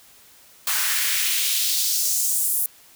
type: noise with high-pass filter sweep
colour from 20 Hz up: white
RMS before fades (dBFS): -22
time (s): 0.67-2.66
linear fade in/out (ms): 2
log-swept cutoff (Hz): 1200 to 11000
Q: 1.6
effects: white hiss -51 dBFS RMS until 2.95 s